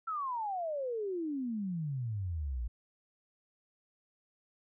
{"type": "exponential sweep", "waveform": "sine", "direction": "down", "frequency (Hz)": [1352, 55], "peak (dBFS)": -33, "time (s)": [0.07, 2.68], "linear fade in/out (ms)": 10, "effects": []}